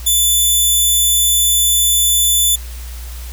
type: tone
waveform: 10% pulse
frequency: 3500 Hz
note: A7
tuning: 10 cents flat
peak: -3 dBFS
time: 0.06-2.56 s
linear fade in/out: 10 ms
effects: added 60 Hz sine -26 dBFS peak until 3.32 s + white hiss -37 dBFS RMS until 3.32 s